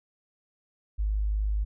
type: tone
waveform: sine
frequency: 51.8 Hz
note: G#1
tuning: 4 cents flat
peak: -24 dBFS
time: 0.98-1.65 s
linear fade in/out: 20 ms
effects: none